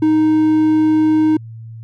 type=tone with hard clipping; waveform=triangle; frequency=311.1 Hz; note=D#4; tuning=in tune; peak=-11 dBFS; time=0.02-1.37 s; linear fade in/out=5 ms; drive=6 dB; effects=added 113 Hz sine -30 dBFS peak until 1.83 s